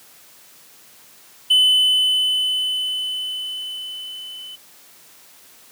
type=tone with level ramp; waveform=triangle; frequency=3019 Hz; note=F#7; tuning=34 cents sharp; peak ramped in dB=-9 to -32 dBFS; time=1.5-4.56 s; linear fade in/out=10 ms; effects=white hiss -48 dBFS RMS until 5.71 s + high-pass 100 Hz 12 dB/octave